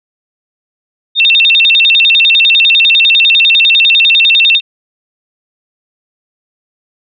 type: tone with vibrato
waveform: sine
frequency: 3136 Hz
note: G7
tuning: in tune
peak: -4 dBFS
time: 1.15-4.61 s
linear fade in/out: 50 ms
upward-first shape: square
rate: 10 Hz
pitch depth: 270 cents each way
effects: none